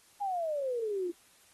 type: exponential sweep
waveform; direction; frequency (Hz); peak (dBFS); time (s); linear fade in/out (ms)
sine; down; 830.6 to 337.5; -30; 0.2-1.12; 20
effects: white hiss -62 dBFS RMS until 1.53 s + AAC 32 kbps